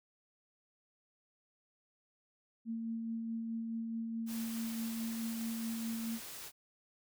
sine tone with tremolo, 227.4 Hz, A#3, 43 cents flat, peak -35 dBFS, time 2.65-6.2 s, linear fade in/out 50 ms, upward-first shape sine, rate 4.7 Hz, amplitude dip 25%
white noise, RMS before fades -47 dBFS, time 4.26-6.52 s, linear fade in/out 50 ms
effects none

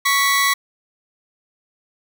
sawtooth tone pair together, 1113 / 1964.7 Hz, C#6 / B6, +7 / -10 cents, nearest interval minor seventh, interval 983 cents, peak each -14 dBFS, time 0.05-0.54 s, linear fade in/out 10 ms, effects none

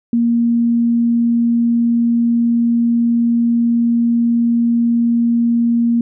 sine tone, 234.6 Hz, A#3, 11 cents sharp, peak -11 dBFS, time 0.13-6.01 s, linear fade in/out 2 ms, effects none

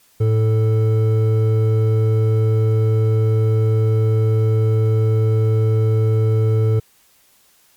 triangle tone pair together, 110 / 440 Hz, A2 / A4, 0 / 0 cents, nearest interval 2 octaves, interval 2400 cents, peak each -11 / -20 dBFS, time 0.2-6.8 s, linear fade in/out 10 ms, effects white hiss -55 dBFS RMS until 7.76 s + MP3 96 kbps

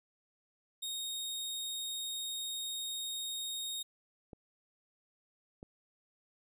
sawtooth tone, 3724 Hz, A#7, 2 cents flat, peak -34 dBFS, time 0.82-3.83 s, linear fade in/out 10 ms
clicks, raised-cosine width 2 ms, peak -34 dBFS, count 2, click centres 4.332 / 5.629 s
effects none

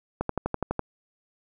click train, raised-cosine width 1 ms, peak -12 dBFS, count 8, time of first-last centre 0.21-0.793 s, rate 12 Hz, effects none

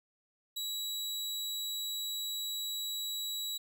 sawtooth tone, 3900 Hz, B7, 23 cents flat, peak -32 dBFS, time 0.56-3.58 s, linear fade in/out 10 ms, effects none

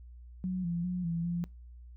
sine tone with pitch steps, 184.1 / 171.3 / 180.3 / 168 / 172.6 Hz, F#3 / F3 / F#3 / E3 / F3, -8 / -33 / -45 / +33 / -20 cents, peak -30 dBFS, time 0.44-1.44 s, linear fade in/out 0 ms, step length 200 ms, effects noise-tail reverb RT60 0.3 s tail -25 dB re dry + added 60 Hz sine -47 dBFS peak until 1.96 s

